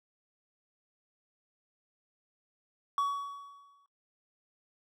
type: tone with exponential decay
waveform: triangle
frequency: 1127 Hz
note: C#6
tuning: 28 cents sharp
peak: -23 dBFS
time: 2.98-3.86 s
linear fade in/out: 1 ms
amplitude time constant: 190 ms
effects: noise-tail reverb RT60 0.2 s tail -22 dB re dry